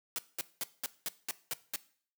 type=noise bursts; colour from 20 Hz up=white; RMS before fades=-35 dBFS; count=8; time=0.16-1.76 s; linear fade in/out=0 ms; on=25 ms; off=200 ms; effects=noise-tail reverb RT60 0.5 s tail -18 dB re dry + high-pass 150 Hz 12 dB/octave